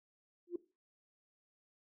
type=tone with exponential growth; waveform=sine; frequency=349.2 Hz; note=F4; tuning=in tune; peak=-31 dBFS; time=0.47-0.56 s; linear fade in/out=5 ms; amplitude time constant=19 ms; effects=noise-tail reverb RT60 0.3 s tail -18 dB re dry + tanh soft clip ceiling -27 dBFS